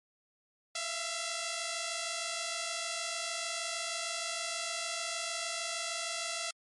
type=tone pair together; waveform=5% pulse; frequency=659.3 / 685.8 Hz; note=E5 / F5; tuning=0 / -32 cents; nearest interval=minor second; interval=68 cents; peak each=-26 dBFS; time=0.75-6.51 s; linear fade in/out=5 ms; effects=MP3 48 kbps